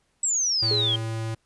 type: exponential sweep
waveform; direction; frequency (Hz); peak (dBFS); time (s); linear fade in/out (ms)
sine; down; 7902 to 3140; -21; 0.23-0.96; 5
type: tone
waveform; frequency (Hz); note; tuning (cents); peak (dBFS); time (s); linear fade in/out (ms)
square; 112.3; A2; +36; -28; 0.62-1.35; 10
type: tone with exponential decay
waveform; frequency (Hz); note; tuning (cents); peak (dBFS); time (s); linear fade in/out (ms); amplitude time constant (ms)
sine; 415.3; G#4; 0; -24; 0.71-1.22; 1; 110
effects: pink hiss -69 dBFS RMS until 1.45 s + resampled to 24000 Hz